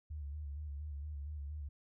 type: tone with vibrato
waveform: sine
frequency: 73.3 Hz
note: D2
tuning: 3 cents flat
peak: -40 dBFS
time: 0.1-1.69 s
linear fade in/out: 10 ms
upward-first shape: square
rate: 4.3 Hz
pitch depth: 56 cents each way
effects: none